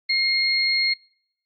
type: tone pair together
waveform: sine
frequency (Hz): 2138 / 4267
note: C7 / C8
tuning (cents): +37 / +33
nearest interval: octave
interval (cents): 1196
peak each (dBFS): -21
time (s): 0.09-0.94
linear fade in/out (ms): 10
effects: noise-tail reverb RT60 0.7 s tail -26 dB re dry + AAC 64 kbps